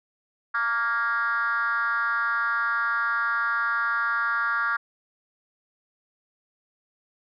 sine tone with frequency modulation, 1400 Hz, F6, 4 cents sharp, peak -21 dBFS, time 0.54-4.77 s, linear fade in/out 10 ms, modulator 242 Hz, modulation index 1.2, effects tanh soft clip ceiling -18 dBFS

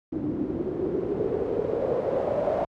white noise with low-pass filter sweep, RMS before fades -27 dBFS, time 0.12-2.65 s, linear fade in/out 5 ms, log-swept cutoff 290 to 640 Hz, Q 5.6, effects high-pass 60 Hz 12 dB/octave

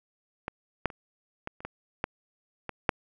clicks, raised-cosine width 0.5 ms, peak -17 / -9 / -28 / -19 / -30 / -20 / -12 / -19 / -6 dBFS, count 9, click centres 0.481 / 0.857 / 0.902 / 1.474 / 1.605 / 1.65 / 2.041 / 2.693 / 2.892 s, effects none

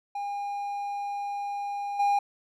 triangle tone with level steps, 810 Hz, G#5, 43 cents flat, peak -28 / -19 dBFS, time 0.15-2.19 s, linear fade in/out 5 ms, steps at 1.99 s, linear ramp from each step 10 ms, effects none

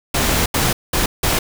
pink noise bursts at uneven times, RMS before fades -17 dBFS, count 4, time 0.14-0.46 / 0.54-0.73 / 0.93-1.06 / 1.23-1.39 s, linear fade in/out 5 ms, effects none

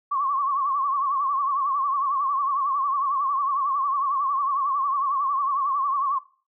sine tone with vibrato, 1108.7 Hz, C#6, in tune, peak -21 dBFS, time 0.11-6.19 s, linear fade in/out 10 ms, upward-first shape triangle, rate 11 Hz, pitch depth 110 cents each way, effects noise-tail reverb RT60 0.4 s tail -19 dB re dry

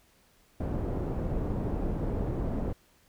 pink low-pass noise, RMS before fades -31 dBFS, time 0.6-2.73 s, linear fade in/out 5 ms, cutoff 490 Hz, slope 12 dB/octave, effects pink hiss -64 dBFS RMS until 3.08 s

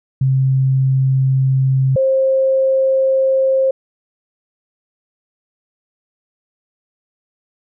sine tone pair in turn, 132.8 / 531.2 Hz, C3 / C5, +26 / +26 cents, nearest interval 2 octaves, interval 2400 cents, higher second, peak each -11 dBFS, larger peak neither, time 0.21-1.96 / 1.96-3.71 s, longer neither, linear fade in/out 5 ms, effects none

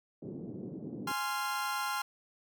pink band-pass noise, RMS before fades -42 dBFS, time 0.22-1.12 s, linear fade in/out 2 ms, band 150 to 400 Hz, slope 24 dB/octave
40% pulse chord, F minor, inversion first, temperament equal with one note detuned, 830.6 / 1046.5 / 1385.7 Hz, Ab5 / C6 / F6, 0 / 0 / -14 cents, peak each -37 / -36 / -35 dBFS, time 1.07-2.02 s, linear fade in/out 5 ms
effects none

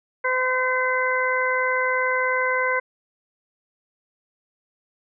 harmonic tone, 511 Hz, C5, 41 cents flat, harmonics 1 / 2 / 3 / 4, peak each -25 / -25 / -25 / -25 dBFS, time 0.24-2.8 s, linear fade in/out 10 ms, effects none

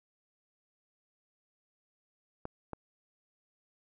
clicks, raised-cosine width 1 ms, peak -24 dBFS, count 2, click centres 2.454 / 2.733 s, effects none

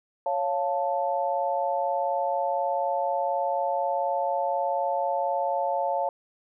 sine chord, Db augmented, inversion none, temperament equal, 554.4 / 698.5 / 880 Hz, Db5 / F5 / A5, 0 / 0 / 0 cents, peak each -28 dBFS, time 0.26-6.09 s, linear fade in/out 2 ms, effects none

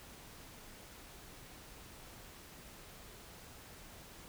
silence, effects pink hiss -54 dBFS RMS until 4.28 s

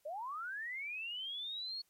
sine linear sweep, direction up, 561 to 4385 Hz, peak -39 dBFS, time 0.05-1.82 s, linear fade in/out 10 ms, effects white hiss -75 dBFS RMS until 1.89 s + MP3 64 kbps

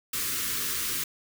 white band-stop noise, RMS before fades -30 dBFS, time 0.13-1.04 s, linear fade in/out 5 ms, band 480 to 1100 Hz, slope 48 dB/octave, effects none

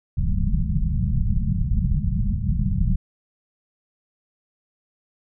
pink low-pass noise, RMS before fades -21 dBFS, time 0.17-2.96 s, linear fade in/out 5 ms, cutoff 210 Hz, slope 96 dB/octave, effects none

